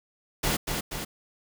pink noise with echo, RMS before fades -26 dBFS, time 0.43-0.57 s, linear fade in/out 10 ms, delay 240 ms, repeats 2, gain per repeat -4 dB, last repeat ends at 1.05 s, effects none

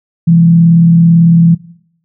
sine tone with frequency modulation, 167.7 Hz, E3, 30 cents sharp, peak -3 dBFS, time 0.27-1.55 s, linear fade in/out 10 ms, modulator 38 Hz, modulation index 0.3, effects noise-tail reverb RT60 0.7 s tail -20 dB re dry

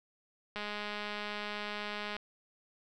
click train, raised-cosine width 0.3 ms, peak -23 dBFS, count 335, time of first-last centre 0.56-2.166 s, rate 208 Hz, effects none

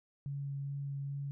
sine tone with vibrato, 140 Hz, C#3, 18 cents sharp, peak -36 dBFS, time 0.26-1.31 s, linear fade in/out 0 ms, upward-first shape sine, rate 2.4 Hz, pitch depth 9 cents each way, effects none

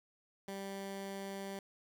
15% pulse tone, 196 Hz, G3, in tune, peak -35 dBFS, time 0.48-1.59 s, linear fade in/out 2 ms, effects 11-bit

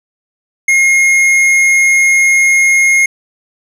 sine tone with hard clipping, 2146 Hz, C7, 43 cents sharp, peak -8 dBFS, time 0.68-3.06 s, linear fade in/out 5 ms, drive 9 dB, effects none

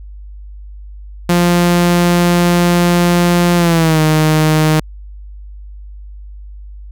sawtooth tone with pitch glide, 174.6 to 155.55 Hz, F3 to D#3, 0 to 0 cents, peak -5 dBFS, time 1.29-4.8 s, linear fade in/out 5 ms, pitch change -200 cents, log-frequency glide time 3.56-4.01 s, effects added 50 Hz sine -29 dBFS peak until 6.91 s

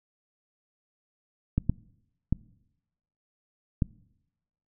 clicks, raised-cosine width 5 ms, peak -11 dBFS, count 4, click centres 1.58 / 1.696 / 2.326 / 3.822 s, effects noise-tail reverb RT60 0.9 s tail -23 dB re dry

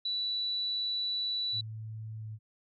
sine tone, 3951 Hz, B7, in tune, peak -30 dBFS, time 0.05-1.61 s, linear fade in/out 5 ms
sine tone with pitch glide, 109.8 to 108.73 Hz, A2 to A2, -3 to -20 cents, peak -38 dBFS, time 1.52-2.39 s, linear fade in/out 50 ms, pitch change -17 cents, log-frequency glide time 2.19-2.26 s
effects none

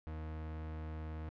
40% pulse tone, 78.5 Hz, D#2, 16 cents sharp, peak -40 dBFS, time 0.07-1.29 s, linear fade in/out 0 ms, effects low-pass 2000 Hz 12 dB/octave

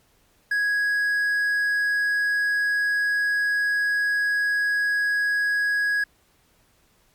triangle tone, 1661.2 Hz, G#6, in tune, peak -18 dBFS, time 0.51-6.04 s, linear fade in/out 5 ms, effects pink hiss -62 dBFS RMS until 7.14 s + MP3 96 kbps

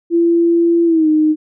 sine tone with pitch glide, 338.7 to 308.8 Hz, E4 to D#4, +47 to -13 cents, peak -9 dBFS, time 0.1-1.36 s, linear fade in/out 50 ms, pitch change -160 cents, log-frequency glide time 0.85-1.08 s, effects none

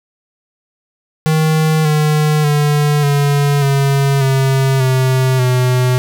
square tone with pitch steps, 157 / 152.18 / 147.51 / 142.98 / 138.58 / 134.33 / 130.2 / 126.2 Hz, D#3 / D#3 / D3 / D3 / C#3 / C3 / C3 / B2, +16 / -38 / +8 / -46 / 0 / +46 / -8 / +38 cents, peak -11 dBFS, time 1.26-5.98 s, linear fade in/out 0 ms, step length 590 ms, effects none

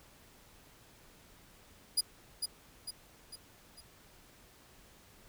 25% pulse tone with echo, 4902 Hz, D#8, 27 cents flat, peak -21 dBFS, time 1.97-2.01 s, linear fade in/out 10 ms, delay 450 ms, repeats 4, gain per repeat -6 dB, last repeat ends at 3.81 s, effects pink hiss -60 dBFS RMS until 5.28 s

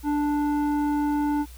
square tone with low-pass filter, 293.7 Hz, D4, in tune, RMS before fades -24 dBFS, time 0.03-1.46 s, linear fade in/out 50 ms, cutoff 980 Hz, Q 1.3, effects added 60 Hz sine -41 dBFS peak until 1.57 s + white hiss -51 dBFS RMS until 1.57 s

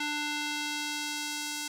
square tone with band-pass filter sweep, 296.5 Hz, D4, 17 cents sharp, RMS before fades -34 dBFS, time 0-1.68 s, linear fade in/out 5 ms, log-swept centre 2900 to 6400 Hz, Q 0.83, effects none

